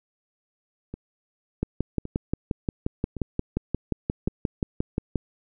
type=two click trains; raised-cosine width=3 ms; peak=-11 / -21 dBFS; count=21 / 4; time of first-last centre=1.63-5.157 / 0.94-4.281 s; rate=5.67 / 0.898 Hz; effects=none